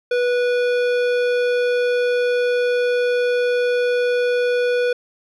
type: tone with hard clipping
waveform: sine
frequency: 489.9 Hz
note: B4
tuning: 14 cents flat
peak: -18 dBFS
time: 0.11-4.93 s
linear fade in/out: 5 ms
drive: 14 dB
effects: resampled to 24000 Hz